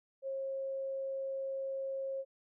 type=tone; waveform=sine; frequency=539 Hz; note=C#5; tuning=49 cents flat; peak=-35 dBFS; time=0.22-2.25 s; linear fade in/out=50 ms; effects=none